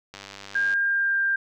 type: click train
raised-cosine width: 0.2 ms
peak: -22 dBFS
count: 60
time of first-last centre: 0.14-0.737 s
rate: 98.9 Hz
type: tone with pitch glide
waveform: sine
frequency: 1608 to 1590.4 Hz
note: G6 to G6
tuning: +44 to +25 cents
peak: -20 dBFS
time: 0.55-1.36 s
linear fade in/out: 5 ms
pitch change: -19 cents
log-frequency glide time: 0.76-1.2 s
effects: none